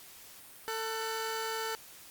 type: tone pair together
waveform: 15% pulse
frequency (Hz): 446.2 / 1502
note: A4 / F#6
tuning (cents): +24 / +26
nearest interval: octave + major sixth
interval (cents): 2102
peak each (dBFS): -28 / -34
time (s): 0.68-1.75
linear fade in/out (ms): 0
effects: white hiss -52 dBFS RMS until 2.1 s + Opus 48 kbps